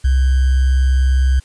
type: tone with sample-and-hold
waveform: sine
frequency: 65.41 Hz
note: C2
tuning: in tune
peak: -10 dBFS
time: 0.04-1.4 s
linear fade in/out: 10 ms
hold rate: 1575 Hz
effects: white hiss -50 dBFS RMS until 1.44 s + resampled to 22050 Hz